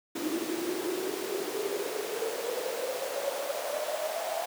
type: noise with high-pass filter sweep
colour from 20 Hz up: pink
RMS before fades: -33 dBFS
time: 0.15-4.46 s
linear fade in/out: 10 ms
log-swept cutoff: 310 to 680 Hz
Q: 9.8
effects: none